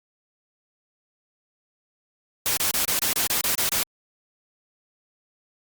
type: noise bursts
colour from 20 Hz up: white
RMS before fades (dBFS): -23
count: 10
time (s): 2.46-3.83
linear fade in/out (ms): 0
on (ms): 110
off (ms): 30
effects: Opus 48 kbps